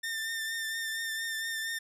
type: tone with vibrato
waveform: sawtooth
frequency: 1800 Hz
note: A6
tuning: 39 cents sharp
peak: -29 dBFS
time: 0.03-1.79 s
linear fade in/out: 10 ms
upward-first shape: triangle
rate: 4.3 Hz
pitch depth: 31 cents each way
effects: resampled to 32000 Hz